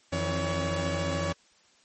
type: tone cluster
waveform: sawtooth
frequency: 87.8 / 161.6 / 267.4 / 565 Hz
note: F2 / E3 / C4 / C#5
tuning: +10 / -34 / +38 / +33 cents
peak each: -28 / -29 / -35 / -27 dBFS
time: 0.12-1.33 s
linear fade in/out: 10 ms
effects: white hiss -62 dBFS RMS until 1.84 s + MP3 32 kbps